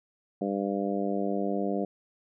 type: harmonic tone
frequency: 99.5 Hz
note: G2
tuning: 26 cents sharp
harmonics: 2 / 3 / 4 / 5 / 6 / 7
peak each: -31 / -33 / -34 / -35 / -36 / -36 dBFS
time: 0.41-1.85 s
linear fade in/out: 5 ms
effects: none